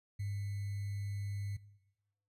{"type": "tone with sample-and-hold", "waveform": "sine", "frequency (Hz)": 100.6, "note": "G2", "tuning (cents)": 45, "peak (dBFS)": -35, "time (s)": [0.19, 1.57], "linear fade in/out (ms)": 10, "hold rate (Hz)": 2100, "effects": ["noise-tail reverb RT60 1.0 s tail -20 dB re dry", "resampled to 32000 Hz"]}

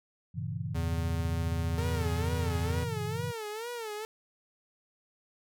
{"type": "chord", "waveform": "sine", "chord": "G diminished seventh", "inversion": "none", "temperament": "equal", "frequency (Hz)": [98, 116.54, 138.59, 164.81], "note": ["G2", "Bb2", "Db3", "Fb3"], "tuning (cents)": [0, 0, 0, 0], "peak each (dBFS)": -38, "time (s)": [0.34, 3.32], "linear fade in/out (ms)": 20}
{"type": "tone with pitch glide", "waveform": "square", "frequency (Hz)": [83.1, 84.41], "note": ["E2", "E2"], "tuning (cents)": [15, 42], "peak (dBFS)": -31, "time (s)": [0.74, 2.85], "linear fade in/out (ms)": 20, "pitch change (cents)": 27, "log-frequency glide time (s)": [2.22, 2.43]}
{"type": "tone with vibrato", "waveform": "sawtooth", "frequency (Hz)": 450, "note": "A4", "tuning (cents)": 39, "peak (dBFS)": -32, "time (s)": [1.78, 4.05], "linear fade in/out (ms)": 0, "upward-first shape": "sine", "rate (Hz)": 2.2, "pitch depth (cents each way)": 130}
{"effects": []}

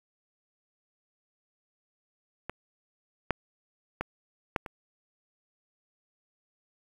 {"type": "clicks", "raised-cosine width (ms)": 0.5, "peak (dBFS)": [-19, -10, -15, -11, -24], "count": 5, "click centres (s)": [2.496, 3.307, 4.01, 4.562, 4.662], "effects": ["8-bit"]}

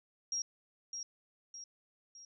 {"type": "tone with echo", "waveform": "sine", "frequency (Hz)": 5620, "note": "F8", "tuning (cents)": 10, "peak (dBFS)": -33, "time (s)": [0.32, 0.42], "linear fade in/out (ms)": 2, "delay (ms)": 610, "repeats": 3, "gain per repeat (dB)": -6, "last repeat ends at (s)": 2.25, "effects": []}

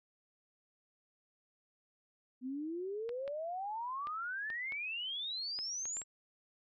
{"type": "exponential sweep", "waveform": "sine", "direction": "up", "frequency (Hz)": [246.8, 7710], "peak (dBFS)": -37, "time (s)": [2.41, 6.04], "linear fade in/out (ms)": 50}
{"type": "clicks", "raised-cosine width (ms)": 0.3, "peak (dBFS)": -32, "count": 9, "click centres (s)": [3.092, 3.278, 4.071, 4.502, 4.722, 5.589, 5.855, 5.969, 6.017]}
{"effects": []}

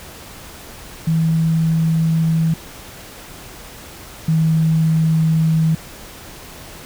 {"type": "tone pair in turn", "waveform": "sine", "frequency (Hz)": [162, 160.05], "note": ["E3", "D#3"], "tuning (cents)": [-30, 49], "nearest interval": "unison", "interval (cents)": 21, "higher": "first", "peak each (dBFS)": [-13, -12], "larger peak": "second", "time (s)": [[1.07, 2.54], [4.28, 5.75]], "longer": "neither", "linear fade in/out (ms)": 5, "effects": ["pink hiss -37 dBFS RMS until 6.85 s"]}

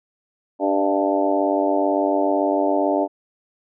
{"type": "harmonic tone with a mistuned harmonic", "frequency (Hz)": 97.9, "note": "G2", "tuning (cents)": -2, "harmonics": [3, 4, 5, 6, 7, 8, 9], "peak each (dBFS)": [-22, -25, -29, -22, -24, -30, -27], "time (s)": [0.59, 3.08], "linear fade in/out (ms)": 50, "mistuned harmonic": 6, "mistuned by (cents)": 32, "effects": []}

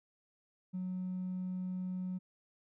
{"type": "tone with hard clipping", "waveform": "sine", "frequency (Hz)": 183.8, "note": "F#3", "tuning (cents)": -11, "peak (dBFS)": -36, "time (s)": [0.73, 2.19], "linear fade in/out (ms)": 20, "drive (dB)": 1, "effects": []}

